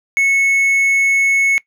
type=tone; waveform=triangle; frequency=2200 Hz; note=C#7; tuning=14 cents flat; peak=-9 dBFS; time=0.17-1.58 s; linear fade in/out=0 ms; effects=noise-tail reverb RT60 0.1 s tail -21 dB re dry